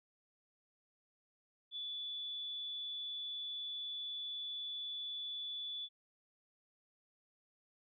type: tone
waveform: sine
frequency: 3456 Hz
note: A7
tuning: 32 cents flat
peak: -40 dBFS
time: 1.71-5.89 s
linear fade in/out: 50 ms
effects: none